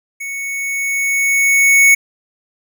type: tone with level ramp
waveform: square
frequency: 2217 Hz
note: C#7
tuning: in tune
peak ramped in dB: -24 to -6 dBFS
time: 0.2-1.95 s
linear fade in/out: 10 ms
effects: none